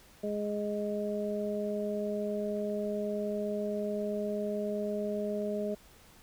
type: harmonic tone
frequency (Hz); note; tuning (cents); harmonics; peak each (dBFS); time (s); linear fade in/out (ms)
207.7; G#3; 0; 1 / 2 / 3; -35 / -35 / -35; 0.23-5.75; 10
effects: pink hiss -58 dBFS RMS until 6.22 s